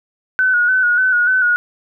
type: tone with vibrato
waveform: sine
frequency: 1480 Hz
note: F#6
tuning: in tune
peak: -11 dBFS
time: 0.39-1.56 s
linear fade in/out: 0 ms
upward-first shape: square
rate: 3.4 Hz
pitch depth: 40 cents each way
effects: none